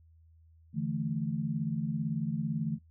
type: chord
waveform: sine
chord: D suspended second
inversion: none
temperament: equal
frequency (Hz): 146.83 / 164.81 / 220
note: D3 / E3 / A3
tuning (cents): 0 / 0 / 0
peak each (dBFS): -34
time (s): 0.73-2.79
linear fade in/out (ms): 50
effects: noise-tail reverb RT60 0.1 s tail -20 dB re dry + added 81 Hz sine -57 dBFS peak until 2.9 s